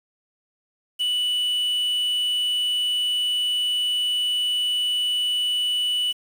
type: tone with quantisation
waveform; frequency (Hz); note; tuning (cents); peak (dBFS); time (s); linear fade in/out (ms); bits
triangle; 2960; F#7; 0; -19; 0.99-6.13; 20; 7
effects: none